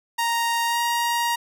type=tone with pitch glide; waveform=sawtooth; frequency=932.3 to 942.6 Hz; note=A#5 to A#5; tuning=0 to +19 cents; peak=-17 dBFS; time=0.18-1.36 s; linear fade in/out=10 ms; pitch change=+19 cents; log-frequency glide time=0.66-0.78 s; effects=none